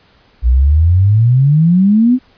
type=exponential sweep; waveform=sine; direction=up; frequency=57.4 to 261.6 Hz; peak=-6 dBFS; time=0.42-2.19 s; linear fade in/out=50 ms; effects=pink hiss -50 dBFS RMS until 2.37 s + resampled to 11025 Hz